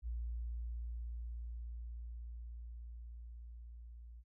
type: tone with level ramp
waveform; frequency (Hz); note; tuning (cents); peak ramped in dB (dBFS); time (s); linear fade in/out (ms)
sine; 58.27; A#1; 0; -37 to -50; 0.02-4.24; 50
effects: none